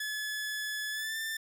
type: tone with pitch glide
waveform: sawtooth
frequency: 1714 to 1780.6 Hz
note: A6 to A6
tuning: -46 to +20 cents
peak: -30 dBFS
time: 0-1.37 s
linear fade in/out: 5 ms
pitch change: +66 cents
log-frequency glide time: 0.9-1.17 s
effects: none